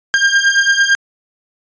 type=beating tone pair; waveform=40% pulse; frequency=1599 / 1607.9 Hz; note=G6 / G6; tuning=+34 / +44 cents; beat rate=8.9 Hz; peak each=-12 dBFS; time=0.14-0.95 s; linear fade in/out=0 ms; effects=resampled to 16000 Hz